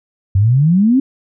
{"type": "exponential sweep", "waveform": "sine", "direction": "up", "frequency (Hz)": [92.5, 277.2], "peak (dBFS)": -8, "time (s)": [0.35, 1], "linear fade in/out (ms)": 5, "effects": []}